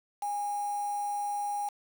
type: tone with quantisation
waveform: sine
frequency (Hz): 820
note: G#5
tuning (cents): -22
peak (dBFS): -30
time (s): 0.22-1.69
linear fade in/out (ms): 5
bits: 7
effects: none